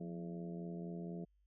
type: harmonic tone with a mistuned harmonic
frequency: 84.1 Hz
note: E2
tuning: 35 cents sharp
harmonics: 2 / 3 / 4 / 5 / 6 / 7 / 8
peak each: -43 / -55 / -51 / -51 / -63 / -59 / -56 dBFS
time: 0-1.25 s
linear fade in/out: 10 ms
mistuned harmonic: 2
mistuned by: +74 cents
effects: added 50 Hz sine -70 dBFS peak until 1.46 s